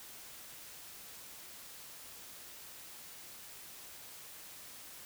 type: silence
effects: white hiss -51 dBFS RMS until 5.05 s